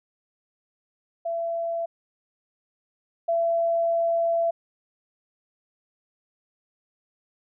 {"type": "tone pair in turn", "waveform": "sine", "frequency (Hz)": [672, 672], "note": ["E5", "E5"], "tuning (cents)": [33, 33], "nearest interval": "unison", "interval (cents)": 0, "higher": "neither", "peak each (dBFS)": [-25, -20], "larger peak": "second", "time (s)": [[1.25, 1.86], [3.28, 4.51]], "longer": "second", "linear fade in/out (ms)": 10, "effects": []}